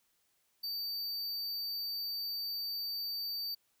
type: tone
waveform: square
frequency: 4612 Hz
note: D8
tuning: 32 cents flat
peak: -36 dBFS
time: 0.63-3.55 s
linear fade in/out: 10 ms
effects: white hiss -75 dBFS RMS until 3.8 s